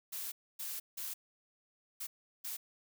blue noise bursts at uneven times, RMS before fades -41 dBFS, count 5, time 0.12-0.32 / 0.59-0.8 / 0.97-1.14 / 2-2.07 / 2.44-2.57 s, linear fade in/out 10 ms, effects none

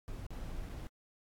brown noise with dropouts, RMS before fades -42 dBFS, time 0.08-0.87 s, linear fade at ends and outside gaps 0 ms, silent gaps 0.265-0.306 / 0.691-0.696 s, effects AAC 64 kbps

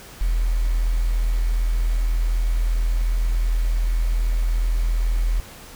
sine tone with quantisation, 41.32 Hz, E1, 5 cents sharp, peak -17 dBFS, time 0.21-5.4 s, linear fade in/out 0 ms, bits 7, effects pink hiss -42 dBFS RMS until 5.75 s

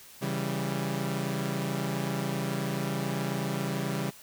sawtooth chord, C# diminished, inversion none, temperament equal with one note detuned, 137.48 / 164.81 / 196 Hz, C#3 / E3 / G3, -14 / 0 / 0 cents, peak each -29 / -31 / -29 dBFS, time 0.21-4.11 s, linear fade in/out 20 ms, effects white hiss -51 dBFS RMS until 4.22 s

